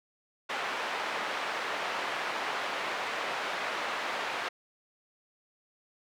pink band-pass noise, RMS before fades -34 dBFS, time 0.49-4.49 s, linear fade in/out 10 ms, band 690 to 2600 Hz, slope 12 dB/octave, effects none

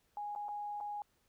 sine tone with dropouts, 827 Hz, G#5, 8 cents flat, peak -38 dBFS, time 0.17-1.02 s, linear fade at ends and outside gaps 1 ms, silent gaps 0.351-0.36 / 0.484-0.489 / 0.803-0.809 s, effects pink hiss -75 dBFS RMS until 1.28 s

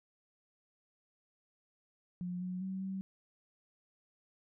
sine tone with pitch steps, 178.6 / 182.4 / 189.8 / 191.5 Hz, F3 / F#3 / F#3 / G3, +39 / -24 / +44 / -40 cents, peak -36 dBFS, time 2.21-3.01 s, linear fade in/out 0 ms, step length 200 ms, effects none

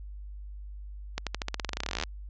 accelerating click train, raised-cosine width 0.2 ms, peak -13 dBFS, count 24, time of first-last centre 1.18-2.036 s, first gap 87 ms, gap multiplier 0.91, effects added 50 Hz sine -39 dBFS peak until 2.29 s + resampled to 16000 Hz

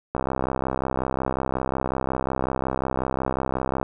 click train, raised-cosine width 1 ms, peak -10 dBFS, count 242, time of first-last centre 0.15-3.829 s, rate 65.5 Hz, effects none

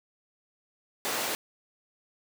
pink high-pass noise, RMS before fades -31 dBFS, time 1.05-1.35 s, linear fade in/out 0 ms, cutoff 410 Hz, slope 12 dB/octave, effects none

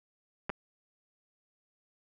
clicks, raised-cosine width 0.5 ms, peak -19 / -19 dBFS, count 2, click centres 0.495 / 0.5 s, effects none

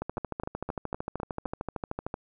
two click trains, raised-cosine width 1 ms, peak -18 / -19 dBFS, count 29 / 6, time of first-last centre 0.02-2.141 / 0.18-1.456 s, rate 13.2 / 3.92 Hz, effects none

